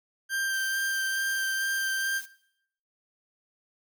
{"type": "tone with vibrato", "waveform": "40% pulse", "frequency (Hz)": 1577, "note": "G6", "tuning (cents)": 10, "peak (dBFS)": -26, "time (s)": [0.29, 2.22], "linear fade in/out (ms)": 50, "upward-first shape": "sine", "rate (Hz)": 2.3, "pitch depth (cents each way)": 9}
{"type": "noise", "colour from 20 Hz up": "blue", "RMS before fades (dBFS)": -44, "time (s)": [0.53, 2.26], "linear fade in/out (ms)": 10}
{"effects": ["noise-tail reverb RT60 0.7 s tail -18 dB re dry"]}